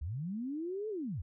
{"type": "linear two-way sweep", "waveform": "sine", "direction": "up then down", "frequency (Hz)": [63.9, 443.7, 63.9], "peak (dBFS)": -35, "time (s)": [0.01, 1.22], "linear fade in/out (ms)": 10, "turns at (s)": 0.89, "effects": []}